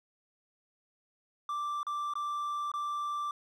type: tone with dropouts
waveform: triangle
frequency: 1174.7 Hz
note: D6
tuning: in tune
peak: -30 dBFS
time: 1.49-3.31 s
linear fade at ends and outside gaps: 2 ms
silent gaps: 1.831-1.867 / 2.137-2.154 / 2.717-2.738 s
effects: none